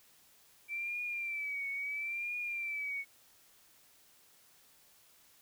sine tone with vibrato, 2327 Hz, D7, 17 cents flat, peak -35 dBFS, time 0.68-3.05 s, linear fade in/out 50 ms, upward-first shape triangle, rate 0.74 Hz, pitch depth 87 cents each way, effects white hiss -64 dBFS RMS until 5.41 s

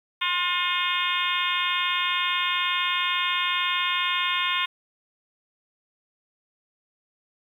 harmonic tone with a mistuned harmonic, 357.9 Hz, F4, 42 cents sharp, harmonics 3 / 4 / 5 / 6 / 7 / 8 / 9 / 10, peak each -28 / -33 / -34 / -30 / -31 / -31 / -32 / -30 dBFS, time 0.21-4.66 s, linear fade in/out 10 ms, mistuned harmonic 3, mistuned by -28 cents, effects 9-bit

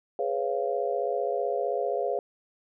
sine chord, C# dominant seventh, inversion second, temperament just, 415.8 / 498.9 / 554.4 / 693 Hz, G#4 / B4 / C#5 / E#5, +2 / +17 / 0 / -14 cents, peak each -31 dBFS, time 0.19-2.19 s, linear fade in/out 2 ms, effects none

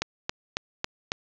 click train, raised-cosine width 0.2 ms, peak -9 dBFS, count 5, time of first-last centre 0.02-1.119 s, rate 3.64 Hz, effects resampled to 16000 Hz + 8-bit

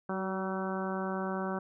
harmonic tone with a mistuned harmonic, 190.3 Hz, F#3, 49 cents sharp, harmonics 1 / 2 / 3 / 4 / 5 / 6 / 7 / 8, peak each -35 / -38 / -40 / -41 / -42 / -43 / -43 / -44 dBFS, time 0.09-1.59 s, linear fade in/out 5 ms, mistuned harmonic 2, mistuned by -22 cents, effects none

